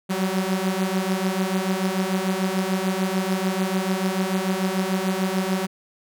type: beating tone pair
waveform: sawtooth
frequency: 185 / 191.8 Hz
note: F#3 / G3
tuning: 0 / -37 cents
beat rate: 6.8 Hz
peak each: -21 / -20 dBFS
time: 0.09-5.67 s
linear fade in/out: 20 ms
effects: none